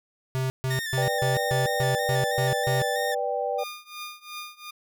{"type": "tone bursts", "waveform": "square", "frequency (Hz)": 130.81, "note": "C3", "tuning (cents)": 0, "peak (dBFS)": -25, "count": 9, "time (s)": [0.35, 2.82], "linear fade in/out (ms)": 0, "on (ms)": 150, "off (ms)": 140}
{"type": "tone with vibrato", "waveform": "sawtooth", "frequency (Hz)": 1799, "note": "A6", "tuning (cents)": 38, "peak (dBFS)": -26, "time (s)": [0.7, 3.15], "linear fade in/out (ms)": 10, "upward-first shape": "square", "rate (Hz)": 3.1, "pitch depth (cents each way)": 37}
{"type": "chord", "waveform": "sine", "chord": "G major", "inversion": "first", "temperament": "just", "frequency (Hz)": [490, 588, 784], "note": ["B4", "D5", "G5"], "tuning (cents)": [-14, 2, 0], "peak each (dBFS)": -29, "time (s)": [0.97, 3.64], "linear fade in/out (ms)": 10}
{"type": "tone with tremolo", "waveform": "15% pulse", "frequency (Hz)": 1214, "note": "D#6", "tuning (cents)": -43, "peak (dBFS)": -27, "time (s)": [3.58, 4.71], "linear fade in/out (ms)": 10, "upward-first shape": "triangle", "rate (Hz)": 2.8, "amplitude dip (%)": 95}
{"effects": []}